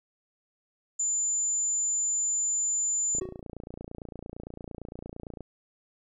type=tone; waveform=sine; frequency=7080 Hz; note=A8; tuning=10 cents sharp; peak=-25 dBFS; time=0.99-3.2 s; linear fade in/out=10 ms
type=click train; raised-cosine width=2 ms; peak=-26 dBFS; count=66; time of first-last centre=3.15-5.407 s; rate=28.8 Hz
type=tone with exponential decay; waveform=triangle; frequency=372.6 Hz; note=F#4; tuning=12 cents sharp; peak=-27 dBFS; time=3.21-3.41 s; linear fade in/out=5 ms; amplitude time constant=42 ms
effects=none